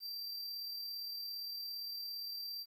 square tone with amplitude modulation, 4699 Hz, D8, in tune, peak -40 dBFS, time 0-2.66 s, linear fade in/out 50 ms, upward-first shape sine, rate 37.5 Hz, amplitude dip 30%, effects 12-bit

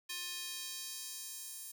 square tone with high-pass filter sweep, 353.6 Hz, F4, 22 cents sharp, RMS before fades -44 dBFS, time 0.09-1.72 s, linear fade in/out 10 ms, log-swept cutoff 2900 to 8700 Hz, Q 1, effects none

